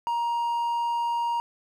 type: tone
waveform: triangle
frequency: 941 Hz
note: A#5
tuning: 16 cents sharp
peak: -22 dBFS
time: 0.07-1.4 s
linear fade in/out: 0 ms
effects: none